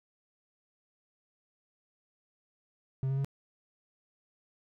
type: tone with pitch steps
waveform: triangle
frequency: 132.9 / 135.22 / 137.59 Hz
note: C3 / C#3 / C#3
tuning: +27 / -43 / -13 cents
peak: -26 dBFS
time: 3.03-3.246 s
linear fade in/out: 0 ms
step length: 72 ms
effects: none